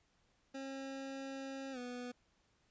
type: tone with pitch glide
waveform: 25% pulse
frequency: 270.1 to 246.3 Hz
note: C#4 to B3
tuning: -45 to -5 cents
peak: -39 dBFS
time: 0.54-2.12 s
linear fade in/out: 10 ms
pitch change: -160 cents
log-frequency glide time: 1.72-1.78 s
effects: pink hiss -75 dBFS RMS until 2.7 s + resampled to 16000 Hz